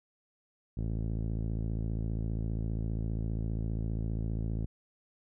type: tone with low-pass filter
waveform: 5% pulse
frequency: 55 Hz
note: A1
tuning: in tune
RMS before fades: -33 dBFS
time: 0.77-4.66 s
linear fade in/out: 5 ms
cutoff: 140 Hz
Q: 0.65
effects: none